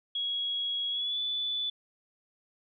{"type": "tone with pitch glide", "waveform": "sine", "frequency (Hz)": [3322, 3477], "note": ["G#7", "A7"], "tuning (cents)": [0, -21], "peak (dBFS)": -29, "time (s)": [0.15, 1.7], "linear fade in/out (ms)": 5, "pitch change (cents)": 79, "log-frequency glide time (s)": [0.9, 1.19], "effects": []}